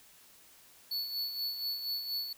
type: tone with tremolo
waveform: square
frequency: 4435 Hz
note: C#8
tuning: in tune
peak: -32 dBFS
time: 0.91-2.33 s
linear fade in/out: 5 ms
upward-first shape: sine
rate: 4.2 Hz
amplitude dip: 55%
effects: white hiss -59 dBFS RMS until 2.37 s